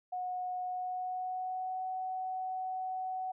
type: tone with pitch glide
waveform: sine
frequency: 730 to 747.9 Hz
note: F#5 to F#5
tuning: -24 to +18 cents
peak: -34 dBFS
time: 0.12-3.32 s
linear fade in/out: 10 ms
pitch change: +42 cents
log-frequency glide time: 0.64-1.86 s
effects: none